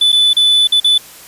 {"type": "tone with dropouts", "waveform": "triangle", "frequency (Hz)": 3488, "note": "A7", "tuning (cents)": -16, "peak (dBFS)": -6, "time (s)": [0.01, 0.98], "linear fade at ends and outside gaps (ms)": 5, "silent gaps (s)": [[0.12, 0.126], [0.333, 0.366], [0.673, 0.721], [0.801, 0.844]], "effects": ["white hiss -37 dBFS RMS until 1.27 s", "resampled to 32000 Hz"]}